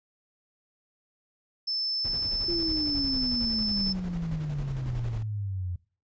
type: tone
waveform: sine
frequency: 5274 Hz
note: E8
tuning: in tune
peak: -27 dBFS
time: 1.67-3.93 s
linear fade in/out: 10 ms
type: noise with tremolo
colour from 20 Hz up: brown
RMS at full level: -36 dBFS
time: 2.04-5.23 s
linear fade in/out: 10 ms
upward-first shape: square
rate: 11 Hz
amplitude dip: 45%
type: exponential sweep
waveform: sine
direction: down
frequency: 349.2 to 87.2 Hz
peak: -29 dBFS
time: 2.48-5.76 s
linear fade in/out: 5 ms
effects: noise-tail reverb RT60 0.4 s tail -22 dB re dry + resampled to 16000 Hz